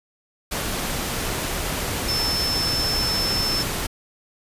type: tone in noise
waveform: sine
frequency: 5290 Hz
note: E8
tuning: 5 cents sharp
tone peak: -22 dBFS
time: 2.08-3.63 s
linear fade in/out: 10 ms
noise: pink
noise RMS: -26 dBFS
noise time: 0.51-3.87 s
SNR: +1 dB
effects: resampled to 32000 Hz

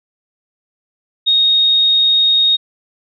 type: tone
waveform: sine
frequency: 3729 Hz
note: A#7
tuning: in tune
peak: -9 dBFS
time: 1.26-2.57 s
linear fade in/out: 20 ms
effects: none

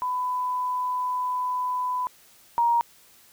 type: tone pair in turn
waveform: sine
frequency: 1000 / 940.6 Hz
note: B5 / A#5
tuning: +21 / +15 cents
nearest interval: minor second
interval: 106 cents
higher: first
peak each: -24 / -18 dBFS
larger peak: second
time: 0.02-2.07 / 2.58-2.81 s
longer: first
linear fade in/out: 0 ms
effects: white hiss -55 dBFS RMS until 3.32 s

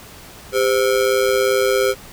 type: ring-modulated tone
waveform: square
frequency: 457.5 Hz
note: A#4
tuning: 32 cents flat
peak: -12 dBFS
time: 0.52-1.95 s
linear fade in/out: 50 ms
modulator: 58.7 Hz
effects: pink hiss -40 dBFS RMS until 2.12 s

